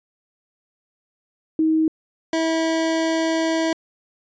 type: tone pair in turn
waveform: sine / 25% pulse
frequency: 316.9 / 324.5 Hz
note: D#4 / E4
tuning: +32 / -27 cents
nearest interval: unison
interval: 41 cents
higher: second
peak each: -15 dBFS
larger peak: neither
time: 1.59-1.88 / 2.33-3.73 s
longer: second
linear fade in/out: 2 ms
effects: resampled to 16000 Hz